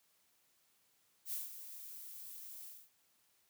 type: noise with ADSR envelope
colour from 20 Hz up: violet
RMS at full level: -39 dBFS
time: 1.25-2.9 s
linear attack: 75 ms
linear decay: 160 ms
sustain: -11 dB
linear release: 250 ms
effects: white hiss -74 dBFS RMS until 3.49 s + high-pass 60 Hz 12 dB/octave